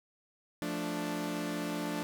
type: chord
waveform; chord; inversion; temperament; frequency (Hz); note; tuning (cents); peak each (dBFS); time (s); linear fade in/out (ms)
sawtooth; D minor; first; equal; 174.61 / 220 / 293.7; F3 / A3 / D4; 0 / 0 / 0; -35 / -36 / -32; 0.62-2.03; 0
effects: none